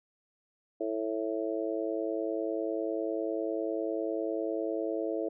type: harmonic tone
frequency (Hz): 110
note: A2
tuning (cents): 0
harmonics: 3 / 4 / 5 / 6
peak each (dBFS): -34 / -35 / -36 / -37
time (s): 0.8-5.29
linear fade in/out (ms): 10
effects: none